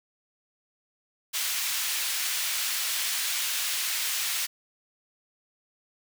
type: high-pass noise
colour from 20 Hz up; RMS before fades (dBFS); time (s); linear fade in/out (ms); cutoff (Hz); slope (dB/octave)
pink; -29; 1.33-4.47; 20; 2300; 12
effects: none